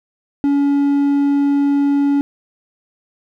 triangle tone, 282.8 Hz, C#4, 35 cents sharp, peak -10 dBFS, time 0.44-2.21 s, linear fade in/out 0 ms, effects none

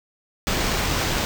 pink noise with sample-and-hold, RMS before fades -23 dBFS, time 0.47-1.25 s, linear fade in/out 0 ms, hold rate 11025 Hz, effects none

